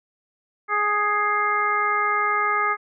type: harmonic tone with a mistuned harmonic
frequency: 415.3 Hz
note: G#4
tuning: in tune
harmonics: 1 / 2 / 3 / 4 / 5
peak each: -31 / -29 / -21 / -28 / -26 dBFS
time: 0.68-2.77 s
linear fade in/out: 50 ms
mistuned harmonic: 5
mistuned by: +23 cents
effects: none